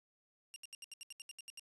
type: tone bursts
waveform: 15% pulse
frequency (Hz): 2794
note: F7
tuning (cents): 0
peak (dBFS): -39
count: 12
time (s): 0.54-1.595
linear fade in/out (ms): 0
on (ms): 21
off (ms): 73
effects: resampled to 24000 Hz